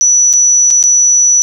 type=tone with dropouts; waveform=sine; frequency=5920 Hz; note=F#8; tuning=in tune; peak=-5 dBFS; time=0.01-1.42 s; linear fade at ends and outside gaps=0 ms; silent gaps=0.33-0.336 / 0.704-0.709 / 0.828-0.838 s; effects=none